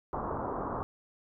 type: low-pass noise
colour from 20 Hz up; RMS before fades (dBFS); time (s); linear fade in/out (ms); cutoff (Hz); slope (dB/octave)
white; -35; 0.13-0.83; 0; 1200; 48
effects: none